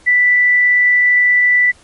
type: tone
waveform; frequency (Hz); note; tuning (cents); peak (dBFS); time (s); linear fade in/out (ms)
sine; 1975.5; B6; 0; -8; 0.06-1.72; 20
effects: pink hiss -47 dBFS RMS until 1.83 s + MP3 48 kbps